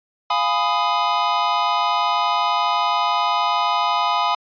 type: chord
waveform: square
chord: F half-diminished seventh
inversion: none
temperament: equal with one note detuned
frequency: 698.5 / 830.6 / 999.2 / 1244.5 Hz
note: F5 / Ab5 / Cb6 / Eb6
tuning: 0 / 0 / +20 / 0 cents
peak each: -26 / -24 / -22 / -23 dBFS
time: 0.3-4.35 s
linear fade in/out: 5 ms
effects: resampled to 11025 Hz